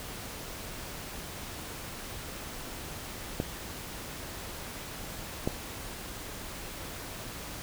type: clicks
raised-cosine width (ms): 2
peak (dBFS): -15 / -14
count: 2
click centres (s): 3.401 / 5.475
effects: pink hiss -41 dBFS RMS until 7.62 s